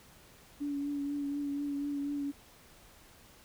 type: tone with vibrato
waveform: sine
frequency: 285.4 Hz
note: D4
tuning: 49 cents flat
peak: -32 dBFS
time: 0.6-2.32 s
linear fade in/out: 20 ms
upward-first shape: triangle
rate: 4.1 Hz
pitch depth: 27 cents each way
effects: pink hiss -58 dBFS RMS until 3.44 s